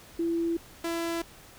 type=tone pair in turn; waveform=sine / sawtooth; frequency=335.1 / 335.1 Hz; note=E4 / E4; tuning=+29 / +29 cents; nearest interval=unison; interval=0 cents; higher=neither; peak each=-25 dBFS; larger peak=neither; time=0.19-0.57 / 0.84-1.22 s; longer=neither; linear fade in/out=5 ms; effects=pink hiss -51 dBFS RMS until 1.58 s